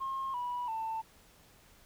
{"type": "tone with pitch steps", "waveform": "sine", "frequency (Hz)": [1072, 977.4, 891.1], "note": ["C6", "B5", "A5"], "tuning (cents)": [42, -18, 22], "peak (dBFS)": -32, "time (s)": [0, 1.02], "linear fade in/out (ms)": 20, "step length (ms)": 340, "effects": ["tanh soft clip ceiling -30 dBFS", "pink hiss -61 dBFS RMS until 1.85 s"]}